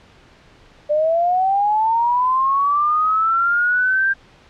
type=linear sweep; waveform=sine; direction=up; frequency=588 to 1594 Hz; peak=-14 dBFS; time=0.89-4.14 s; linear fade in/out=20 ms; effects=pink hiss -49 dBFS RMS until 4.49 s + low-pass 4000 Hz 12 dB/octave